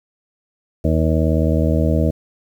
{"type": "harmonic tone", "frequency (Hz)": 79.3, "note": "D#2", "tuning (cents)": 33, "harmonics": [1, 2, 3, 4, 6, 7, 8], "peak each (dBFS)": [-17, -20, -22, -23, -25, -25, -26], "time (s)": [0.84, 2.11], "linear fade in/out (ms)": 10, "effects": ["8-bit"]}